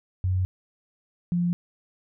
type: tone pair in turn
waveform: sine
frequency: 92.5 / 174.62 Hz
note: F#2 / F3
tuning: 0 / 0 cents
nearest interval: major seventh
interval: 1100 cents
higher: second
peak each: -21 dBFS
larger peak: neither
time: 0.24-0.45 / 1.32-1.53 s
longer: neither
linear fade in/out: 0 ms
effects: none